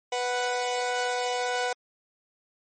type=tone pair together; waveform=sawtooth; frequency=493.9 / 740 Hz; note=B4 / F#5; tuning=0 / 0 cents; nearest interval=perfect fifth; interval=700 cents; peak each=-25 dBFS; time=0.12-1.73 s; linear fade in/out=5 ms; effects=MP3 32 kbps